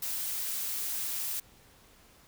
blue noise, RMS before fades -34 dBFS, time 0.02-1.4 s, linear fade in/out 5 ms, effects pink hiss -59 dBFS RMS until 2.27 s

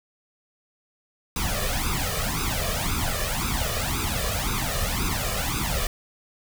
pink noise with flanger, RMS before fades -26 dBFS, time 1.36-5.87 s, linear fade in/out 2 ms, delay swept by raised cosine 0.8 to 1.71 ms, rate 1.9 Hz, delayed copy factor +0.9, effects none

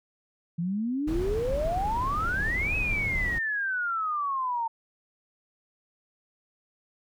sine exponential two-way sweep, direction up then down, 163.6 to 2581 to 900 Hz, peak -26 dBFS, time 0.58-4.68 s, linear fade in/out 10 ms, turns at 2.76 s
brown noise, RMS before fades -32 dBFS, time 1.07-3.39 s, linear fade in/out 10 ms
effects none

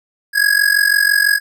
square tone with amplitude modulation, 1661.2 Hz, G#6, in tune, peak -8 dBFS, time 0.33-1.4 s, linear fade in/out 50 ms, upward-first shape sine, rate 46 Hz, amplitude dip 85%, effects none

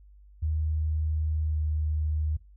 sine tone with pitch glide, 77.78 to 76.84 Hz, D#2 to D#2, 0 to -21 cents, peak -25 dBFS, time 0.42-2.37 s, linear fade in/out 10 ms, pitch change -21 cents, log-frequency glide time 1.42-1.58 s, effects noise-tail reverb RT60 0.2 s tail -17 dB re dry + added 50 Hz sine -50 dBFS peak until 2.56 s

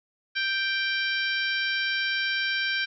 harmonic tone, 784 Hz, G5, in tune, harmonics 2 / 3 / 4 / 5 / 6 / 7, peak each -27 / -31 / -33 / -35 / -37 / -38 dBFS, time 0.35-2.86 s, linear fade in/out 20 ms, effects none

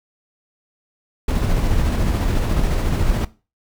brown noise with tremolo, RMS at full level -17 dBFS, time 1.28-3.25 s, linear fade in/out 5 ms, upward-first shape square, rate 14 Hz, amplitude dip 25%, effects noise-tail reverb RT60 0.3 s tail -18 dB re dry

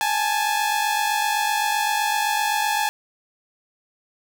sawtooth tone pair together, 826.2 / 874 Hz, G#5 / A5, -9 / -12 cents, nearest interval minor second, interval 97 cents, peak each -19 / -19 dBFS, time 0.01-2.89 s, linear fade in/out 0 ms, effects none

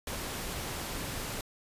pink noise, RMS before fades -37 dBFS, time 0.07-1.41 s, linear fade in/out 2 ms, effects resampled to 32000 Hz

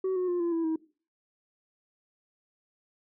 sine tone with pitch steps, 377.3 / 365.1 / 353.3 / 341.8 / 330.7 / 320 Hz, F#4 / F#4 / F4 / F4 / E4 / D#4, +34 / -23 / +20 / -37 / +6 / +49 cents, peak -23 dBFS, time 0.04-0.76 s, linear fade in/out 5 ms, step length 120 ms, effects noise-tail reverb RT60 0.4 s tail -21 dB re dry + tanh soft clip ceiling -25 dBFS

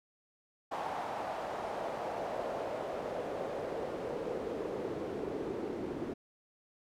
pink noise with band-pass filter sweep, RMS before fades -38 dBFS, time 0.71-6.14 s, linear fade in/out 10 ms, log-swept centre 810 to 340 Hz, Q 2.6, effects none

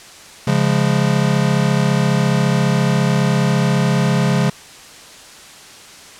square chord, Db major, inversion none, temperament equal with one note detuned, 138.59 / 173.21 / 207.7 Hz, Db3 / F3 / Ab3, 0 / -14 / 0 cents, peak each -17 / -19 / -20 dBFS, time 0.47-4.5 s, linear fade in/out 5 ms, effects white hiss -39 dBFS RMS until 6.19 s + low-pass 8000 Hz 12 dB/octave

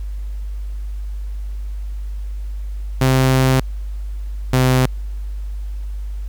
sawtooth tone pair in turn, 130.81 / 128.49 Hz, C3 / C3, 0 / -31 cents, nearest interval unison, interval 31 cents, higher first, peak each -8 dBFS, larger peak neither, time 3.01-3.6 / 4.53-4.86 s, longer first, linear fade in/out 5 ms, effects added 50 Hz sine -23 dBFS peak until 6.28 s + pink hiss -52 dBFS RMS until 6.28 s

